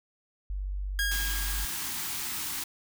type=tone; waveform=sine; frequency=48.2 Hz; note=G1; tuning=28 cents flat; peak=-30 dBFS; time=0.5-1.65 s; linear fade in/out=0 ms
type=tone with exponential decay; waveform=sawtooth; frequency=1633 Hz; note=G#6; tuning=30 cents flat; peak=-23 dBFS; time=0.99-2.33 s; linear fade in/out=1 ms; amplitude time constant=290 ms
type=band-stop noise; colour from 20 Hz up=white; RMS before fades=-34 dBFS; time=1.11-2.64 s; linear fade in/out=5 ms; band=380 to 760 Hz; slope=48 dB/octave
effects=none